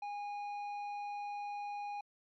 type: tone with tanh clipping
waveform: triangle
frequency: 820 Hz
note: G#5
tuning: 22 cents flat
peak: -40 dBFS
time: 0.02-2.01 s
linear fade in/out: 5 ms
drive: 12 dB
effects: MP3 96 kbps